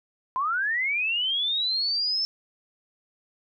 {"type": "linear sweep", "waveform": "sine", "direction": "up", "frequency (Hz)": [998, 5330], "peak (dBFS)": -23, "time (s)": [0.36, 2.25], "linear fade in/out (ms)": 0, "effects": []}